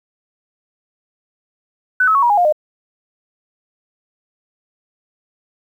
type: tone with pitch steps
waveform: sine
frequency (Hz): 1500 / 1290.8 / 1110.8 / 955.9 / 822.6 / 707.9 / 609.2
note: F#6 / E6 / C#6 / A#5 / G#5 / F5 / D#5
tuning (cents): +23 / -37 / +3 / +43 / -17 / +23 / -37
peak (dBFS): -10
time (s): 2-2.525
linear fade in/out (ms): 5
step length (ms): 75
effects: 8-bit